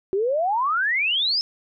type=exponential sweep; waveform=sine; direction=up; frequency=370 to 5300 Hz; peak=-19 dBFS; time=0.13-1.41 s; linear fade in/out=0 ms; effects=none